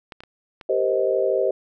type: clicks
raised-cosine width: 0.3 ms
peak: -20 / -23 / -27 / -23 dBFS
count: 4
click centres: 0.122 / 0.205 / 0.236 / 0.612 s
type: chord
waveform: sine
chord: C minor seventh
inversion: second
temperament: just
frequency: 392.4 / 470.9 / 523.3 / 627.9 Hz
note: G4 / Bb4 / C5 / Eb5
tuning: +2 / +18 / 0 / +16 cents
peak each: -23 / -27 / -22 / -24 dBFS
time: 0.69-1.51 s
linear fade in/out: 5 ms
effects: none